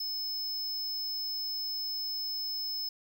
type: tone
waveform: square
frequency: 5210 Hz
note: E8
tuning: 21 cents flat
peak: -33 dBFS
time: 0-2.89 s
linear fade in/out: 5 ms
effects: none